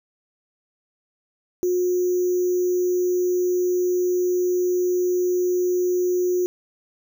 sine tone with sample-and-hold, 360 Hz, F#4, 47 cents flat, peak -18 dBFS, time 1.63-6.46 s, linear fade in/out 0 ms, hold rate 6300 Hz, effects none

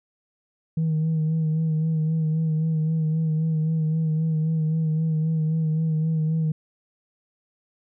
sine tone with vibrato, 158.5 Hz, D#3, 32 cents sharp, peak -18 dBFS, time 0.77-6.52 s, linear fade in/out 5 ms, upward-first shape sine, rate 3.8 Hz, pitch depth 35 cents each way, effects tanh soft clip ceiling -18 dBFS

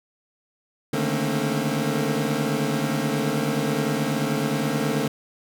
25% pulse tone cluster, 143.9 / 153.3 / 216.7 / 230.3 / 267.4 Hz, D3 / D#3 / A3 / A#3 / C4, -35 / -25 / -26 / -21 / +38 cents, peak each -25 dBFS, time 0.93-5.08 s, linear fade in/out 5 ms, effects none

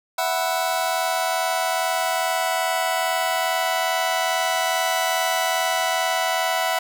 sawtooth chord, E suspended second, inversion none, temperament just, 659.3 / 741.7 / 988.9 Hz, E5 / F#5 / B5, 0 / +4 / +2 cents, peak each -21 / -20 / -23 dBFS, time 0.18-6.79 s, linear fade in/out 5 ms, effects none

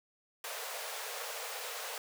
pink high-pass noise, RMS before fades -41 dBFS, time 0.44-1.98 s, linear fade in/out 2 ms, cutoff 440 Hz, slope 96 dB/octave, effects none

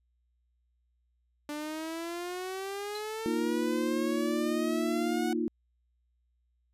sawtooth exponential sweep, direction up, 293.7 to 743 Hz, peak -31 dBFS, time 1.49-5.33 s, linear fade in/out 2 ms
triangle tone with exponential decay, 4093 Hz, C8, 39 cents flat, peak -36 dBFS, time 2.95-3.09 s, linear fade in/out 2 ms, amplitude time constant 29 ms
sine chord, Bb suspended fourth, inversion none, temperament equal, 233.1 / 311.1 / 349.2 Hz, Bb3 / Eb4 / F4, 0 / 0 / 0 cents, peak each -32 dBFS, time 3.26-5.48 s, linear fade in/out 0 ms
effects added 60 Hz sine -70 dBFS peak until 6.73 s + resampled to 32000 Hz

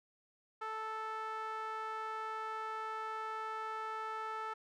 sawtooth tone with band-pass filter, 439.1 Hz, A4, 4 cents flat, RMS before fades -41 dBFS, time 0.61-4.54 s, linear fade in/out 10 ms, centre 1200 Hz, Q 3.2, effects none

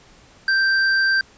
square tone, 1568 Hz, G6, in tune, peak -16 dBFS, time 0.48-1.21 s, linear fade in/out 2 ms, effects pink hiss -50 dBFS RMS until 1.37 s + resampled to 16000 Hz

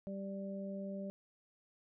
harmonic tone, 196 Hz, G3, in tune, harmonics 1 / 2 / 3, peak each -41 / -51 / -45 dBFS, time 0.07-1.1 s, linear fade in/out 0 ms, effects none

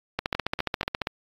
two click trains, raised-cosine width 0.3 ms, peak -11 / -9 dBFS, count 4 / 13, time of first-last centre 0.35-1.071 / 0.19-1.018 s, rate 4.16 / 14.5 Hz, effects AAC 32 kbps

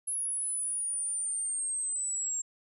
sine linear sweep, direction down, 10620 to 7459 Hz, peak -30 dBFS, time 0.07-2.42 s, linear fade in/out 10 ms, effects none

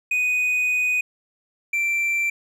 triangle tone pair in turn, 2489 / 2349 Hz, D#7 / D7, 0 / 0 cents, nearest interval minor second, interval 100 cents, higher first, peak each -17 / -18 dBFS, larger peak first, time 0.11-1.01 / 1.73-2.3 s, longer first, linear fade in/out 5 ms, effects none

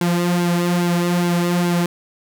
sawtooth tone with flanger, 174.61 Hz, F3, in tune, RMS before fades -18 dBFS, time 0.01-1.86 s, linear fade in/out 2 ms, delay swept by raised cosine 1.6 to 4.5 ms, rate 2.4 Hz, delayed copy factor -0.65, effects none

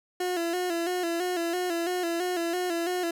30% pulse tone with vibrato, 349.2 Hz, F4, in tune, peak -24 dBFS, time 0.2-3.11 s, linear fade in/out 5 ms, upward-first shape square, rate 3 Hz, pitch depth 61 cents each way, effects none

